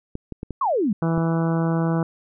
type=clicks; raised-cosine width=3 ms; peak=-17 dBFS; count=5; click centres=0.154 / 0.323 / 0.431 / 0.507 / 1.178 s
type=exponential sweep; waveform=sine; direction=down; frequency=1172 to 185 Hz; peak=-18 dBFS; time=0.61-0.93 s; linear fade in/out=5 ms
type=harmonic tone; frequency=164.81 Hz; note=E3; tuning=in tune; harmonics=1 / 2 / 3 / 4 / 5 / 6 / 7 / 8 / 9; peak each=-20 / -26 / -30 / -32 / -34 / -36 / -37 / -38 / -39 dBFS; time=1.02-2.03 s; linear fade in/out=2 ms
effects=none